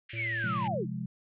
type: band-pass noise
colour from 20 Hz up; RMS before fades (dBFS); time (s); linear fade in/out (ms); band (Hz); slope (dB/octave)
white; -46; 0.09-0.68; 5; 1700 to 3000; 48
type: harmonic tone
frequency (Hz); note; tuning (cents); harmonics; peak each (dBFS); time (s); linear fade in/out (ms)
113.7; A#2; -43; 1 / 3 / 5; -37 / -47 / -51; 0.13-0.75; 5
type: linear sweep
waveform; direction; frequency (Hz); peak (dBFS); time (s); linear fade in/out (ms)
sine; down; 2399 to 253.8; -30; 0.15-0.87; 50
type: chord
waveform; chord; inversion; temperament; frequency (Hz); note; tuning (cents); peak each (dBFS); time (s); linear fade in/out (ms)
sine; F minor; second; equal; 130.81 / 174.61 / 207.7; C3 / F3 / Ab3; 0 / 0 / 0; -37; 0.44-1.06; 2
effects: none